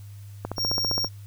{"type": "click train", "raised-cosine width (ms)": 1, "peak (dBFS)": -15, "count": 10, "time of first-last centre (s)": [0.45, 1.046], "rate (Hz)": 15.1}
{"type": "tone", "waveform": "square", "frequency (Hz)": 5560, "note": "F8", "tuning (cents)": -9, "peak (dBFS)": -24, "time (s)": [0.56, 1.09], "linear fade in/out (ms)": 50}
{"effects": ["added 101 Hz sine -39 dBFS peak until 1.26 s", "white hiss -57 dBFS RMS until 1.26 s"]}